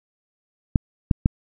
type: clicks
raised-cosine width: 5 ms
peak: -3 dBFS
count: 3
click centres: 0.758 / 1.112 / 1.259 s
effects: none